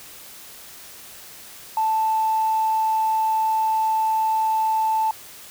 sine tone, 880 Hz, A5, in tune, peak -17 dBFS, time 1.77-5.11 s, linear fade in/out 2 ms, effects tanh soft clip ceiling -13 dBFS + white hiss -42 dBFS RMS until 5.5 s

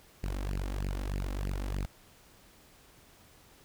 sawtooth tone with flanger, 47.88 Hz, G1, 40 cents flat, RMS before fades -34 dBFS, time 0.23-1.86 s, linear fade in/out 10 ms, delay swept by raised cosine 0.39 to 3.79 ms, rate 3.2 Hz, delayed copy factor +0.95, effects pink hiss -59 dBFS RMS until 3.64 s

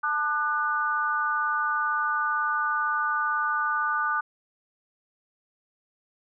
sine chord, D major, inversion second, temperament equal with one note detuned, 880 / 1202.1 / 1480 Hz, A5 / D6 / F#6, 0 / +40 / 0 cents, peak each -32 / -26 / -27 dBFS, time 0.03-4.21 s, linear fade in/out 10 ms, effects none

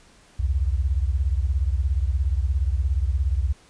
sine beating tone pair, 63.4 / 80.4 Hz, B1 / E2, +46 / -43 cents, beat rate 17 Hz, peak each -21 / -24 dBFS, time 0.39-3.53 s, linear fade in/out 10 ms, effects pink hiss -54 dBFS RMS until 3.69 s + resampled to 22050 Hz

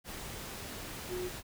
sine tone in noise, 362.6 Hz, F#4, 35 cents flat, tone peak -35 dBFS, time 1.08-1.31 s, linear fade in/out 50 ms, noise pink, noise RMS -43 dBFS, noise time 0.04-1.43 s, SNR +5 dB, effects none

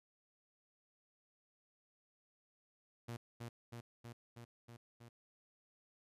sawtooth tone with echo, 118.1 Hz, A#2, 23 cents sharp, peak -39 dBFS, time 3.08-3.17 s, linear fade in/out 10 ms, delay 320 ms, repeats 6, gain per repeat -2 dB, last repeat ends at 5.09 s, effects resampled to 32000 Hz

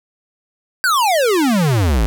square exponential sweep, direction down, 1588 to 49 Hz, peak -13 dBFS, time 0.84-2.06 s, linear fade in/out 0 ms, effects none

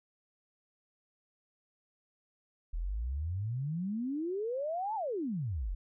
sine exponential two-way sweep, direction up then down, 38.32 to 906 to 38.32 Hz, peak -32 dBFS, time 2.73-5.75 s, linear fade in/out 10 ms, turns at 4.95 s, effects none

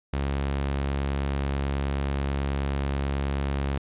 sawtooth tone, 69.3 Hz, C#2, in tune, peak -21 dBFS, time 0.13-3.78 s, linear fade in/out 5 ms, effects resampled to 8000 Hz

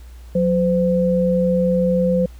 sine tone pair together, 181.7 / 512.3 Hz, F#3 / C5, -31 / -37 cents, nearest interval octave + tritone, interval 1794 cents, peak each -17 / -17 dBFS, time 0.35-2.26 s, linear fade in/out 5 ms, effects added 60 Hz sine -36 dBFS peak until 2.39 s + pink hiss -52 dBFS RMS until 2.39 s

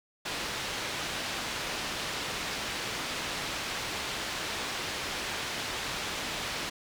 white low-pass noise, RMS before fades -35 dBFS, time 0.25-6.7 s, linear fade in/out 10 ms, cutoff 4000 Hz, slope 12 dB/octave, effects none

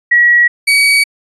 sine / 35% pulse tone pair in turn, 1919 / 2266 Hz, A#6 / C#7, +50 / +37 cents, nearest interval minor third, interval 287 cents, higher second, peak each -5 dBFS, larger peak neither, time 0.11-0.48 / 0.67-1.04 s, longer neither, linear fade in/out 10 ms, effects resampled to 24000 Hz

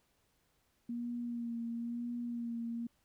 sine tone with vibrato, 236 Hz, A#3, 22 cents sharp, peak -36 dBFS, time 0.89-2.87 s, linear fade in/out 5 ms, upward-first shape sine, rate 1 Hz, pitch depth 28 cents each way, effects pink hiss -75 dBFS RMS until 3.04 s

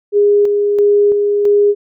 sine tone with tremolo, 410 Hz, G#4, 22 cents flat, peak -7 dBFS, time 0.12-1.75 s, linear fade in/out 50 ms, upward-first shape square, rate 1.5 Hz, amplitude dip 35%, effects none

